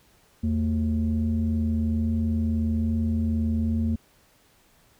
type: tone pair together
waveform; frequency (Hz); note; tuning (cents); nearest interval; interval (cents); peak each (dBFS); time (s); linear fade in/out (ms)
sine; 82.48 / 224.7; E2 / A3; +2 / +37; octave + perfect fourth; 1735; -23; 0.43-3.96; 10
effects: tanh soft clip ceiling -17 dBFS + pink hiss -60 dBFS RMS until 4.99 s